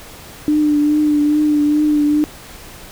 sine tone with vibrato, 298.3 Hz, D4, 27 cents sharp, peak -11 dBFS, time 0.48-2.24 s, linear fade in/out 0 ms, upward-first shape triangle, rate 2.4 Hz, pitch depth 31 cents each way, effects pink hiss -37 dBFS RMS until 2.91 s

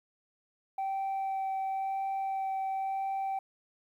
sine tone with vibrato, 774 Hz, G5, 22 cents flat, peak -28 dBFS, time 0.78-3.39 s, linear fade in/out 5 ms, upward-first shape sine, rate 0.96 Hz, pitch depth 8 cents each way, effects tanh soft clip ceiling -29 dBFS + 11-bit

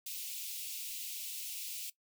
white high-pass noise, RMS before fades -42 dBFS, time 0.06-1.9 s, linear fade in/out 5 ms, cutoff 2400 Hz, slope 48 dB/octave, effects noise-tail reverb RT60 0.1 s tail -18 dB re dry

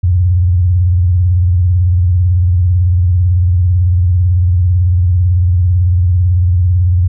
sine tone with vibrato, 89.1 Hz, F2, 35 cents sharp, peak -7 dBFS, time 0.03-7.08 s, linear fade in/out 10 ms, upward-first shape triangle, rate 18 Hz, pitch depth 150 cents each way, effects none

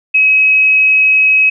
sine tone, 2552 Hz, D#7, 43 cents sharp, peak -6 dBFS, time 0.14-1.5 s, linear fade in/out 10 ms, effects none

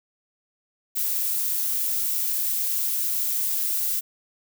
violet noise, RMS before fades -25 dBFS, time 0.95-4.01 s, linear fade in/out 20 ms, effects none

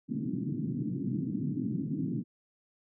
white band-pass noise, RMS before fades -33 dBFS, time 0.08-2.24 s, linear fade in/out 50 ms, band 120 to 300 Hz, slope 48 dB/octave, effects none

